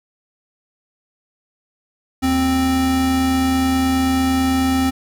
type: tone pair together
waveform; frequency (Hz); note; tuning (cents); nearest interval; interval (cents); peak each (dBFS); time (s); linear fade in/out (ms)
square; 77.78 / 262.5; D#2 / C4; 0 / +6; octave + major sixth; 2106; -25 / -16; 2.22-4.91; 20
effects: none